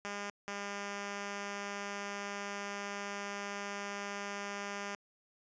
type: tone pair in turn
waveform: 5% pulse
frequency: 202.9 / 201.7 Hz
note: G#3 / G3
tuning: -40 / +50 cents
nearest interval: unison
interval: 10 cents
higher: first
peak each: -27 dBFS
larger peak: neither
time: 0.05-0.3 / 0.48-4.95 s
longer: second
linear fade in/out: 0 ms
effects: resampled to 16000 Hz